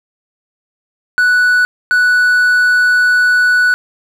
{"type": "tone bursts at uneven times", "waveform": "triangle", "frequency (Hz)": 1480, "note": "F#6", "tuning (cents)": 0, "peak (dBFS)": -6, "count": 2, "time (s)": [[1.18, 1.65], [1.91, 3.74]], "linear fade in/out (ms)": 0, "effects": []}